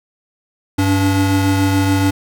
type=tone pair together; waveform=square; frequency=98 / 287 Hz; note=G2 / D4; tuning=0 / -40 cents; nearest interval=octave + perfect fifth; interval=1860 cents; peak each=-16 / -16 dBFS; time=0.78-2.11 s; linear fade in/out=10 ms; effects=none